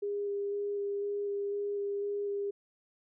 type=tone with vibrato; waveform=sine; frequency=405.1 Hz; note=G#4; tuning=43 cents flat; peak=-31 dBFS; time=0.02-2.51 s; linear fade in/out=10 ms; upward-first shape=square; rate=2 Hz; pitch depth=9 cents each way; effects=none